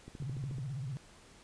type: click train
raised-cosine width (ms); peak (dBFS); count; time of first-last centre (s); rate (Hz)
3; -33; 8; 0.08-0.584; 13.9
type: tone with vibrato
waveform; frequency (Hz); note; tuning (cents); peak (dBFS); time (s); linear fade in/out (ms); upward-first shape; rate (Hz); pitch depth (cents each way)
sine; 133.9; C3; +40; -36; 0.2-0.97; 0; sine; 16; 200
effects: pink hiss -58 dBFS RMS until 1.43 s + resampled to 22050 Hz